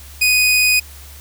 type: tone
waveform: sawtooth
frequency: 2489 Hz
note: D#7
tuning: in tune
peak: -8 dBFS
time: 0.21-0.8 s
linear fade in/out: 10 ms
effects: added 71 Hz sine -37 dBFS peak until 1.2 s + white hiss -41 dBFS RMS until 1.2 s